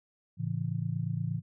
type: chord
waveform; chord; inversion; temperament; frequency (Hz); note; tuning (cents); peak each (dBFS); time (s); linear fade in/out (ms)
sine; A major; none; equal with one note detuned; 110 / 138.59 / 167.02; A2 / C#3 / E3; 0 / 0 / +23; -34; 0.37-1.42; 50
effects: none